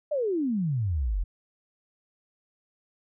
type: exponential sweep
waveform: sine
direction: down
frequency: 623 to 39.93 Hz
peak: -24 dBFS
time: 0.11-1.24 s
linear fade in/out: 10 ms
effects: none